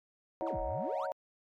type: chord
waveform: sine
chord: D# minor seventh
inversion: third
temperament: equal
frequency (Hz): 554.4 / 622.3 / 740 / 932.3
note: C#5 / D#5 / F#5 / A#5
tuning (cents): 0 / 0 / 0 / 0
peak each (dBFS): -37 / -38 / -39 / -41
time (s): 0.41-1.12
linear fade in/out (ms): 0
type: tone with exponential decay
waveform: sine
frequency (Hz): 330.2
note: E4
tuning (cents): +3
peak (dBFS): -35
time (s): 0.42-1.07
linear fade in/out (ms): 2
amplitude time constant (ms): 140
type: exponential two-way sweep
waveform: triangle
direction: down then up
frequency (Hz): 1661.2 to 34.65 to 1661.2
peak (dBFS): -36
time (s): 0.46-1.07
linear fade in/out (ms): 20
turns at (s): 0.6
effects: tanh soft clip ceiling -22 dBFS + MP3 96 kbps